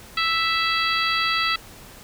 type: harmonic tone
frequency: 659.3 Hz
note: E5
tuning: in tune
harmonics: 2 / 3 / 4 / 5 / 6 / 7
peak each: -24 / -26 / -27 / -28 / -29 / -29 dBFS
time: 0.17-1.56 s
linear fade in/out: 5 ms
effects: pink hiss -44 dBFS RMS until 2.03 s